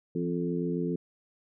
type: harmonic tone with a mistuned harmonic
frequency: 87.31 Hz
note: F2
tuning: in tune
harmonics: 2 / 3 / 4 / 5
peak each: -31 / -33 / -34 / -35 dBFS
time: 0.15-0.96 s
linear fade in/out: 5 ms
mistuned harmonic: 2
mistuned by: -47 cents
effects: none